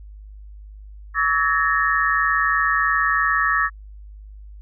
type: tone cluster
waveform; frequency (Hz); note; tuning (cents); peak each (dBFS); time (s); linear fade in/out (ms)
sine; 1135 / 1298 / 1697 / 1837; C#6 / E6 / G#6 / A#6; +41 / -27 / +37 / -26; -22; 1.14-3.7; 50
effects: added 51 Hz sine -37 dBFS peak until 4.61 s